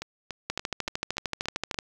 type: two click trains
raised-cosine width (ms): 0.2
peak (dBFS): -17 / -11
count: 7 / 18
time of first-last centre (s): 0.02-1.744 / 0.5-1.788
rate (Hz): 3.48 / 13.2
effects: 8-bit